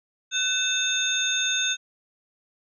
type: tone cluster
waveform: sine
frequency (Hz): 1511 / 2631 / 3608 / 6480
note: F#6 / E7 / A7 / G#8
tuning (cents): +36 / -4 / +43 / -43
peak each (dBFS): -29 / -30 / -25 / -28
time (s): 0.31-1.77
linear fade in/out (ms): 50
effects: none